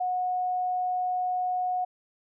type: tone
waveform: sine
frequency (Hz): 730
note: F#5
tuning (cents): -24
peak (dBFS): -25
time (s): 0-1.85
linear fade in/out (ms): 10
effects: none